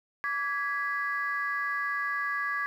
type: chord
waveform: sine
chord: G# diminished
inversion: second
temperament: equal with one note detuned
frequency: 1154.5 / 1661.2 / 1975.5 Hz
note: D6 / G#6 / B6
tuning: -30 / 0 / 0 cents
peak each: -32 / -30 / -35 dBFS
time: 0.24-2.66 s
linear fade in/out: 0 ms
effects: tanh soft clip ceiling -20 dBFS + 10-bit